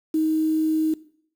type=tone with quantisation; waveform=sine; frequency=314.7 Hz; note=D#4; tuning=20 cents sharp; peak=-18 dBFS; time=0.14-0.94 s; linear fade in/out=5 ms; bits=7; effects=noise-tail reverb RT60 0.6 s tail -19 dB re dry